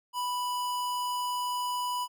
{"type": "tone", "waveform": "square", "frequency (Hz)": 987.8, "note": "B5", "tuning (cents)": 0, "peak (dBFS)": -30, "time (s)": [0.13, 2.08], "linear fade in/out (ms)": 50, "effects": []}